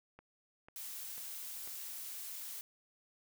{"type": "click train", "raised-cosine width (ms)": 0.5, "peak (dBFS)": -39, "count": 4, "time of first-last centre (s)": [0.19, 1.675], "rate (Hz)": 2.02}
{"type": "noise", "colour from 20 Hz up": "blue", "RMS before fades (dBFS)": -45, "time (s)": [0.76, 2.61], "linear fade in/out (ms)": 0}
{"effects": []}